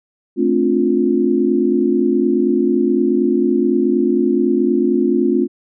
sine chord, D minor seventh, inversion second, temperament just, 220.2 / 264.3 / 293.7 / 352.4 Hz, A3 / C4 / D4 / F4, +2 / +18 / 0 / +16 cents, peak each -19 / -17 / -21 / -16 dBFS, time 0.36-5.48 s, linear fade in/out 50 ms, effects none

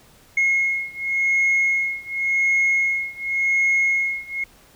sine beating tone pair, 2161 / 2161.9 Hz, C#7 / C#7, -45 / -44 cents, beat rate 0.9 Hz, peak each -19 / -20 dBFS, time 0.37-4.44 s, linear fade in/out 5 ms, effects tanh soft clip ceiling -13 dBFS + pink hiss -52 dBFS RMS until 4.75 s

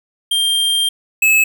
square tone pair in turn, 3187 / 2593 Hz, G7 / E7, +28 / -29 cents, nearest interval major third, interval 357 cents, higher first, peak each -14 / -10 dBFS, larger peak second, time 0.31-0.89 / 1.22-1.44 s, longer first, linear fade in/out 5 ms, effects none

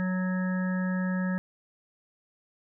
harmonic tone, 184.7 Hz, F#3, 3 cents flat, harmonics 1 / 3 / 5 / 7 / 9 / 10, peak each -26 / -39 / -44 / -44 / -38 / -45 dBFS, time 0-1.38 s, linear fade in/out 0 ms, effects none

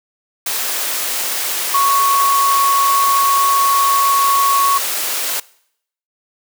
sine tone in noise, 1108.7 Hz, C#6, in tune, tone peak -11 dBFS, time 1.74-4.78 s, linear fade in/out 5 ms, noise white, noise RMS -20 dBFS, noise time 0.46-5.4 s, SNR +6 dB, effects noise-tail reverb RT60 0.7 s tail -22 dB re dry + high-pass 400 Hz 12 dB/octave

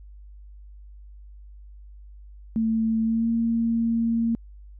sine tone with pitch glide, 223.4 to 229.8 Hz, A3 to A#3, +27 to -25 cents, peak -20 dBFS, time 2.56-4.35 s, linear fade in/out 0 ms, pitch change +48 cents, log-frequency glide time 3.04-3.28 s, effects added 50 Hz sine -42 dBFS peak until 4.79 s

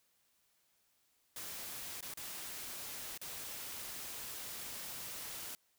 white noise with dropouts, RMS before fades -45 dBFS, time 1.36-5.55 s, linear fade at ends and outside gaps 2 ms, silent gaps 2.008-2.026 / 2.139-2.172 / 3.177-3.214 s, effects white hiss -75 dBFS RMS until 5.78 s

